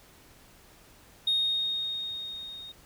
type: tone with level ramp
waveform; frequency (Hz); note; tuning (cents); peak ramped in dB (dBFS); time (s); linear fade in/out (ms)
sine; 3715; A#7; -7; -21 to -41; 1.27-2.72; 5
effects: tanh soft clip ceiling -19 dBFS + pink hiss -56 dBFS RMS until 2.85 s